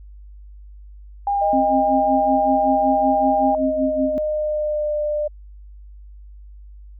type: tone with vibrato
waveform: sine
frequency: 803 Hz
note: G5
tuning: 41 cents sharp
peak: -17 dBFS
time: 1.27-3.55 s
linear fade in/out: 2 ms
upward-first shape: sine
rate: 5.1 Hz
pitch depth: 8 cents each way
type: tone with pitch glide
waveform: sine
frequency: 622.3 to 597.6 Hz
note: D#5 to D5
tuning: 0 to +30 cents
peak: -19 dBFS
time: 1.41-5.28 s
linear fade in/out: 10 ms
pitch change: -70 cents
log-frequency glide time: 3.6-4.98 s
type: tone with tremolo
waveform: sine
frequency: 266 Hz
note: C4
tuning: 29 cents sharp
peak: -17 dBFS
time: 1.53-4.18 s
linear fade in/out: 0 ms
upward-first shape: sine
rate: 5.3 Hz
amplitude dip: 90%
effects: added 50 Hz sine -38 dBFS peak until 6.99 s